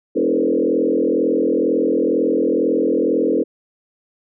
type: tone with frequency modulation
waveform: sine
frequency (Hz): 381.3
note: G4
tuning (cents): -48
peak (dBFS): -14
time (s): 0.15-3.44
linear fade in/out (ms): 20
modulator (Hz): 42.1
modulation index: 3
effects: none